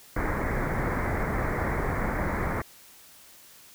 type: low-pass noise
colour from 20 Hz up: pink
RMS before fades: -28 dBFS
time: 0.16-2.62 s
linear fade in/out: 5 ms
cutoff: 2200 Hz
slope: 96 dB/octave
effects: white hiss -52 dBFS RMS until 3.74 s

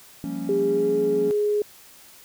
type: chord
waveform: triangle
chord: G half-diminished seventh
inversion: third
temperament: equal with one note detuned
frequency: 174.61 / 196 / 229.7 / 277.2 Hz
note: F3 / G3 / Bb3 / Db4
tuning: 0 / 0 / -25 / 0 cents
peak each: -32 / -34 / -32 / -28 dBFS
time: 0.24-1.31 s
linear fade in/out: 0 ms
type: tone with pitch glide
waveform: sine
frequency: 402.1 to 416.8 Hz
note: G4 to G#4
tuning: +44 to +6 cents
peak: -19 dBFS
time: 0.49-1.62 s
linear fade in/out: 2 ms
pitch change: +62 cents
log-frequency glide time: 0.6-0.95 s
effects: white hiss -49 dBFS RMS until 2.24 s

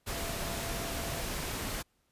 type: tone in noise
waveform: sine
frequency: 676 Hz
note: E5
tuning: 43 cents sharp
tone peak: -43 dBFS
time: 0.11-1.22 s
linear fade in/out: 20 ms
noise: pink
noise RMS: -36 dBFS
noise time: 0.06-1.83 s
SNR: -10 dB
effects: pink hiss -74 dBFS RMS until 2.11 s + resampled to 32000 Hz

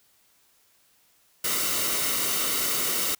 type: noise with comb filter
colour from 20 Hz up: white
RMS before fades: -26 dBFS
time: 1.44-3.15 s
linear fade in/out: 5 ms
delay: 1.2 ms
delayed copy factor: -0.55
effects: white hiss -63 dBFS RMS until 3.19 s

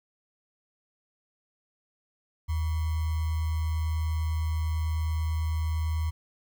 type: tone with sample-and-hold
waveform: sine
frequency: 79.5 Hz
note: D#2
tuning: 38 cents sharp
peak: -25 dBFS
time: 2.48-6.11 s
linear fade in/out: 20 ms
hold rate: 1050 Hz
effects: none

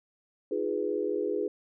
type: chord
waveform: sine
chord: F half-diminished seventh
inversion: third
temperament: equal with one note detuned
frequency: 311.1 / 355.5 / 415.3 / 493.9 Hz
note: Eb4 / F4 / Ab4 / Cb5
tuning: 0 / +31 / 0 / 0 cents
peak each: -35 / -34 / -30 / -34 dBFS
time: 0.51-1.48 s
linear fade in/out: 5 ms
effects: none

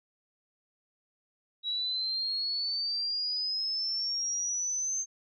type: exponential sweep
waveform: sine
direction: up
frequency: 3866 to 6330 Hz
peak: -29 dBFS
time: 1.63-5.06 s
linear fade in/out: 50 ms
effects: none

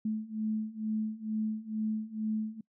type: beating tone pair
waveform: sine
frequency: 215.7 / 217.9 Hz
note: A3 / A3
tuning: -34 / -17 cents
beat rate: 2.2 Hz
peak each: -35 / -33 dBFS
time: 0.05-2.61 s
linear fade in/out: 5 ms
effects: noise-tail reverb RT60 0.1 s tail -24 dB re dry

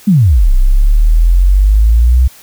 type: exponential two-way sweep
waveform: sine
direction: down then up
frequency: 220 to 31.02 to 64.7 Hz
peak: -4 dBFS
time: 0.07-2.28 s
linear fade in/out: 10 ms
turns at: 0.52 s
effects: white hiss -39 dBFS RMS until 2.42 s

